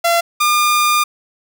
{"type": "tone pair in turn", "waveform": "sawtooth", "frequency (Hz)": [682, 1207.5], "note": ["F5", "D6"], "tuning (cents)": [-41, 48], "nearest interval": "minor seventh", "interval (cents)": 989, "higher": "second", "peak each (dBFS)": -8, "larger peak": "neither", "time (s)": [[0.04, 0.21], [0.4, 1.04]], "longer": "second", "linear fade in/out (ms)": 10, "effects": []}